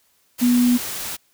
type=tone in noise; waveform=sine; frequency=244.4 Hz; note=B3; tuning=18 cents flat; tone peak=-13 dBFS; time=0.41-0.78 s; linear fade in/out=20 ms; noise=white; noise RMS=-29 dBFS; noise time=0.38-1.17 s; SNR=+13 dB; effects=white hiss -62 dBFS RMS until 1.33 s